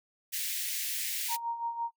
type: high-pass noise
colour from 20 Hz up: white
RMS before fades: -34 dBFS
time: 0.32-1.37 s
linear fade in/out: 20 ms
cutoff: 1800 Hz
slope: 48 dB/octave
type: tone with tremolo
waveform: sine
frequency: 932.3 Hz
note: A#5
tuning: in tune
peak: -29 dBFS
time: 1.28-1.91 s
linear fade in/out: 50 ms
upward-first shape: sine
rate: 5.9 Hz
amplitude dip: 65%
effects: noise-tail reverb RT60 0.1 s tail -22 dB re dry